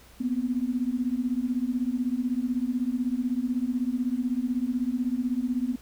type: beating tone pair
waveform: sine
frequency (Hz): 240 / 256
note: B3 / C4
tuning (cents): -49 / -38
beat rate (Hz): 16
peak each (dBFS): -28 / -27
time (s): 0.2-5.76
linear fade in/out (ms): 10
effects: added 60 Hz sine -56 dBFS peak until 5.81 s + pink hiss -54 dBFS RMS until 5.81 s